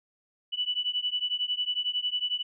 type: beating tone pair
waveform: sine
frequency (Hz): 2960 / 2971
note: F#7 / F#7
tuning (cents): 0 / +6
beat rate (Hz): 11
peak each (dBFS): -30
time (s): 0.52-2.43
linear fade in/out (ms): 20
effects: none